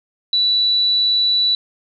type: tone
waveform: sine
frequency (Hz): 3951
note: B7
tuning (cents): 0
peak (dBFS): -13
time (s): 0.33-1.55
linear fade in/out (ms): 2
effects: none